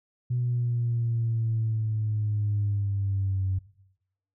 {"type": "linear sweep", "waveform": "sine", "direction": "down", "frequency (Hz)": [123.5, 93.9], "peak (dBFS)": -23, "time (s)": [0.3, 3.59], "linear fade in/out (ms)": 10, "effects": ["noise-tail reverb RT60 0.8 s tail -19 dB re dry", "tanh soft clip ceiling -19 dBFS"]}